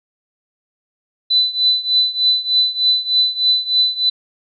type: tone with tremolo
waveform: sine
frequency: 4000 Hz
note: B7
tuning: 21 cents sharp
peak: -9 dBFS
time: 1.3-4.1 s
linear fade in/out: 10 ms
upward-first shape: triangle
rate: 3.3 Hz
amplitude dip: 90%
effects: none